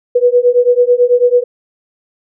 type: beating tone pair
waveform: sine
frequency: 485 / 494.1 Hz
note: B4 / B4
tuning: -31 / +1 cents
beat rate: 9.1 Hz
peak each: -10 dBFS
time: 0.15-1.44 s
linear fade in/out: 10 ms
effects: none